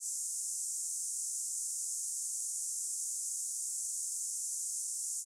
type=band-pass noise; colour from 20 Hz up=pink; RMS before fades=-38 dBFS; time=0-5.25 s; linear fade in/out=50 ms; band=6500 to 9700 Hz; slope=48 dB/octave; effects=none